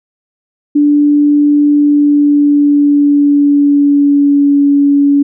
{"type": "tone with pitch glide", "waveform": "sine", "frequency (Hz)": [292.3, 283.8], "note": ["D4", "C#4"], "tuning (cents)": [-8, 41], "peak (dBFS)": -5, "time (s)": [0.75, 5.23], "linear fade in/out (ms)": 10, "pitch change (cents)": -51, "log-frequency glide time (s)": [1.71, 4.64], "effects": []}